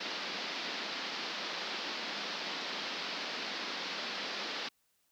white band-pass noise, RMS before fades -39 dBFS, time 0-4.69 s, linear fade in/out 10 ms, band 180 to 5000 Hz, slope 48 dB/octave, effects white hiss -75 dBFS RMS until 5.11 s

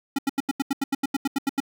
square tone bursts, 275.1 Hz, C#4, 13 cents flat, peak -21 dBFS, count 14, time 0.16-1.603 s, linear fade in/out 5 ms, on 26 ms, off 83 ms, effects none

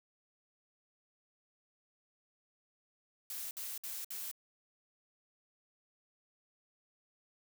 blue noise bursts, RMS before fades -42 dBFS, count 4, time 3.3-4.314 s, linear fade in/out 2 ms, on 210 ms, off 58 ms, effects none

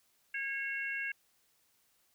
harmonic tone, 546 Hz, C#5, 26 cents flat, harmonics 3 / 4 / 5, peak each -37 / -39 / -41 dBFS, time 0.34-1.12 s, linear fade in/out 5 ms, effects white hiss -72 dBFS RMS until 2.14 s

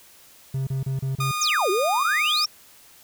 triangle tone bursts, 133.7 Hz, C3, 38 cents sharp, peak -21 dBFS, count 5, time 0.54-1.314 s, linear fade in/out 5 ms, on 130 ms, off 31 ms
sawtooth tone, 1225 Hz, D#6, 27 cents flat, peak -21 dBFS, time 1.2-2.45 s, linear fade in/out 5 ms
sine exponential two-way sweep, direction down then up, 7350 to 355.1 to 5670 Hz, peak -20 dBFS, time 1.41-2.46 s, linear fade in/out 5 ms, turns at 1.7 s
effects white hiss -51 dBFS RMS until 3.03 s

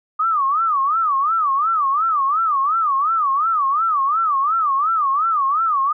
sine tone with vibrato, 1205 Hz, D6, 44 cents sharp, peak -15 dBFS, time 0.19-5.93 s, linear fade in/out 10 ms, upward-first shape sine, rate 2.8 Hz, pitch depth 200 cents each way, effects none

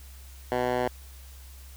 10% pulse tone with band-pass filter, 124.4 Hz, B2, 13 cents sharp, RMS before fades -27 dBFS, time 0.52-0.88 s, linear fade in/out 0 ms, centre 790 Hz, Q 0.77, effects added 66 Hz sine -44 dBFS peak until 1.76 s + white hiss -53 dBFS RMS until 1.76 s

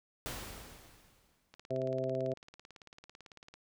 pink noise with exponential decay, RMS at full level -39 dBFS, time 0.26-1.55 s, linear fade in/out 0 ms, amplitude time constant 280 ms
click train, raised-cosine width 0.2 ms, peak -34 dBFS, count 37, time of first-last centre 1.54-3.54 s, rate 18 Hz
harmonic tone, 130.81 Hz, C3, in tune, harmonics 1 / 2 / 3 / 4 / 5, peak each -40 / -42 / -38 / -38 / -36 dBFS, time 1.7-2.34 s, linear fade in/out 10 ms
effects none

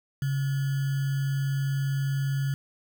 sine tone with sample-and-hold, 137.5 Hz, C#3, 14 cents flat, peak -24 dBFS, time 0.22-2.54 s, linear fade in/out 2 ms, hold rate 1575 Hz, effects none

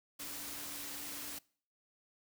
sine tone in noise, 288 Hz, D4, 34 cents flat, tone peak -55 dBFS, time 0.19-1.39 s, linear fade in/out 10 ms, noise white, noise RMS -44 dBFS, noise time 0.19-1.39 s, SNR -14 dB, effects noise-tail reverb RT60 0.5 s tail -24 dB re dry

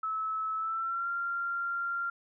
sine tone with pitch glide, 1300 to 1385.3 Hz, E6 to F6, -24 to -14 cents, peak -30 dBFS, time 0.03-2.1 s, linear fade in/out 5 ms, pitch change +110 cents, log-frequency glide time 0.56-1.09 s, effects none

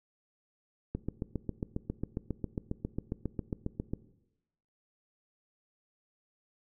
click train, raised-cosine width 3 ms, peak -20 dBFS, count 23, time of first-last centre 0.95-3.935 s, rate 7.37 Hz, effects noise-tail reverb RT60 0.9 s tail -17 dB re dry

